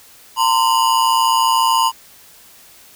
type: ring-modulated tone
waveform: square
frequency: 973 Hz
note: B5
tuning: 26 cents flat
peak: -10 dBFS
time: 0.36-1.92 s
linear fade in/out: 50 ms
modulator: 60 Hz
effects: white hiss -45 dBFS RMS until 2.95 s